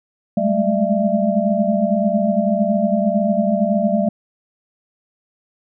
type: tone cluster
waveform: sine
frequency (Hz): 194.7 / 207.6 / 216.5 / 598 / 670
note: G3 / G#3 / A3 / D5 / E5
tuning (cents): -12 / 0 / -28 / +31 / +28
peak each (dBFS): -21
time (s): 0.37-4.09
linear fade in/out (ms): 5
effects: none